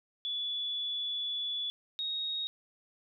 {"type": "tone pair in turn", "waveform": "sine", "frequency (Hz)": [3433, 3756], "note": ["A7", "A#7"], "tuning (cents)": [-43, 12], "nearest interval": "major second", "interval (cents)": 155, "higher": "second", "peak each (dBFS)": [-32, -32], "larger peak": "neither", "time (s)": [[0.25, 1.7], [1.99, 2.47]], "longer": "first", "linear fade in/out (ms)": 0, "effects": []}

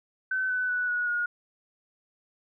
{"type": "tone with pitch steps", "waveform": "sine", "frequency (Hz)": [1524, 1502.2, 1480.6, 1459.4, 1438.5], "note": ["G6", "F#6", "F#6", "F#6", "F#6"], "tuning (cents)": [-49, 26, 1, -24, -49], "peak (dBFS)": -25, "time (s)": [0.31, 1.26], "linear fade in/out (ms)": 5, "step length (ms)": 190, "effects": []}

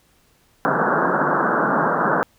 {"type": "band-pass noise", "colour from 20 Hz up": "white", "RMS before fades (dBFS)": -19, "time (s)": [0.65, 2.23], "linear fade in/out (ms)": 0, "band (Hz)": [140, 1600], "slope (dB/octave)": 96, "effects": ["pink hiss -59 dBFS RMS until 2.38 s"]}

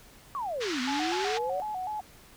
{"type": "exponential two-way sweep", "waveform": "sine", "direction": "down then up", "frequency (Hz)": [1174, 244.2, 591], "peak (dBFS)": -30, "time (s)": [0.35, 1.6], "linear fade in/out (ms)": 0, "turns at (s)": 0.81}
{"type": "band-pass noise", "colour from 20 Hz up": "pink", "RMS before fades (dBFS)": -35, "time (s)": [0.6, 1.39], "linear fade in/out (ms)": 20, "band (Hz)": [1200, 5500], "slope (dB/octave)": 24}
{"type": "tone with vibrato", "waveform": "sine", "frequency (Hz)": 794, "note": "G5", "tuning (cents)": 22, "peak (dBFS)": -31, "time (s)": [0.87, 2.01], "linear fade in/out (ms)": 10, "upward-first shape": "square", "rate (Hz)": 4, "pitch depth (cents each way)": 120}
{"effects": ["pink hiss -54 dBFS RMS until 2.36 s"]}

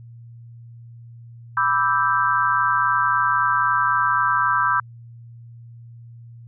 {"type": "chord", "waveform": "sine", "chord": "E minor seventh", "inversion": "second", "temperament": "equal", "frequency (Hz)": [987.8, 1174.7, 1318.5, 1568], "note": ["B5", "D6", "E6", "G6"], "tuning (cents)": [0, 0, 0, 0], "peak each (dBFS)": -22, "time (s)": [1.57, 4.8], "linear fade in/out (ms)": 2, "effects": ["added 117 Hz sine -39 dBFS peak until 6.47 s"]}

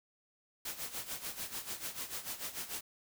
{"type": "noise with tremolo", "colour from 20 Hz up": "white", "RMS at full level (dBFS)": -39, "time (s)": [0.65, 2.81], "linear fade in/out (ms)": 5, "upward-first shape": "sine", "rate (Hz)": 6.8, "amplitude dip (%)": 75, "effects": []}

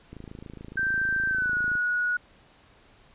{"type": "click train", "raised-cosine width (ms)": 3, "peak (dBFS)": -28, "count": 45, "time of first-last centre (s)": [0.13, 1.754], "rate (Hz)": 27.1}
{"type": "tone with pitch glide", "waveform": "sine", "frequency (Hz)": [1563, 1458.3], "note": ["G6", "F#6"], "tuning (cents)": [-6, -26], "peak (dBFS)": -23, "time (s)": [0.77, 2.17], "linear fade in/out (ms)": 5, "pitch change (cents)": -120, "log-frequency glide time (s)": [1.28, 1.54]}
{"effects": ["pink hiss -57 dBFS RMS until 3.14 s", "resampled to 8000 Hz"]}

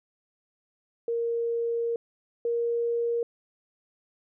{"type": "tone pair in turn", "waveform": "sine", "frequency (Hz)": [466.2, 469.4], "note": ["A#4", "A#4"], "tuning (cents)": [0, 12], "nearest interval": "unison", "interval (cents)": 12, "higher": "second", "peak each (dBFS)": [-25, -24], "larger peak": "second", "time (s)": [[1.08, 1.96], [2.45, 3.23]], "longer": "first", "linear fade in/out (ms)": 2, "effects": []}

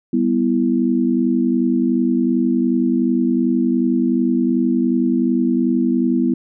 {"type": "chord", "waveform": "sine", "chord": "E minor", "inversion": "first", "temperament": "equal", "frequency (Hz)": [196, 246.9, 329.6], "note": ["G3", "B3", "E4"], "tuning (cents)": [0, 0, 0], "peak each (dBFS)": [-21, -16, -20], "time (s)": [0.13, 6.34], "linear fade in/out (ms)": 5, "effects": []}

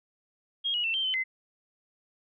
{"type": "tone with pitch steps", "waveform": "sine", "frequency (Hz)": [3257, 2905, 2684, 3138, 3057, 2055], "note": ["G#7", "F#7", "E7", "G7", "G7", "C7"], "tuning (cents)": [-34, -32, 31, 1, -44, -32], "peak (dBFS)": -26, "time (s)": [0.64, 1.24], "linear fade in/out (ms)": 20, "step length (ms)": 100, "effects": []}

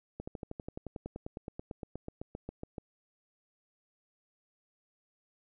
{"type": "slowing click train", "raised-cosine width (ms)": 2, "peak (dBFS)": -26, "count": 25, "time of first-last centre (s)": [0.2, 2.782], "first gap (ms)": 75, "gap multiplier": 1.03, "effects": []}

